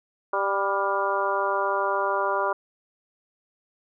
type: harmonic tone with a mistuned harmonic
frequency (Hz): 197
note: G3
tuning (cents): +9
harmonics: 2 / 3 / 4 / 5 / 6 / 7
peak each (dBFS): -30 / -28 / -32 / -27 / -29 / -31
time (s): 0.33-2.53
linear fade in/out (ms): 5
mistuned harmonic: 7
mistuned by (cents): +38
effects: none